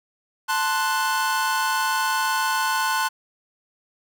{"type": "chord", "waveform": "45% pulse", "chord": "F# diminished", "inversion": "first", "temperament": "equal", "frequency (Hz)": [880, 1046.5, 1480], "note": ["A5", "C6", "F#6"], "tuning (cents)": [0, 0, 0], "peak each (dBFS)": -25, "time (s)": [0.48, 3.09], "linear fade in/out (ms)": 20, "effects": []}